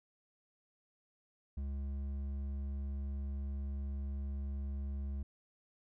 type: tone with hard clipping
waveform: triangle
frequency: 69.3 Hz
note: C#2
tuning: in tune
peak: -38 dBFS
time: 1.57-5.23 s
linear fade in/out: 5 ms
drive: 10 dB
effects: none